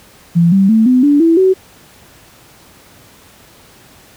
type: tone with pitch steps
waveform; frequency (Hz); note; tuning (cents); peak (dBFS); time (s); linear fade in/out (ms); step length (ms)
sine; 169.9 / 194.04 / 221.6 / 253.1 / 289.1 / 330.1 / 377; F3 / G3 / A3 / B3 / D4 / E4 / F#4; -47 / -17 / +13 / +43 / -27 / +2 / +32; -6; 0.35-1.54; 20; 170
effects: pink hiss -43 dBFS RMS until 4.16 s + high-pass 60 Hz 12 dB/octave